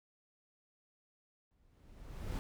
brown noise with exponential growth, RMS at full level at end -35 dBFS, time 1.51-2.39 s, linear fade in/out 0 ms, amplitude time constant 190 ms, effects none

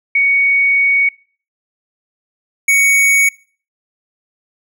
sine / square tone pair in turn, 2234 / 2234 Hz, C#7 / C#7, +13 / +13 cents, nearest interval unison, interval 0 cents, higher neither, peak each -9 dBFS, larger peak neither, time 0.15-1.09 / 2.68-3.29 s, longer first, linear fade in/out 5 ms, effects noise-tail reverb RT60 0.4 s tail -21 dB re dry

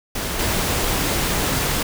pink noise with level steps, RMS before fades -25 / -21 dBFS, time 0.15-1.83 s, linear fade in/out 5 ms, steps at 0.39 s, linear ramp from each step 5 ms, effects none

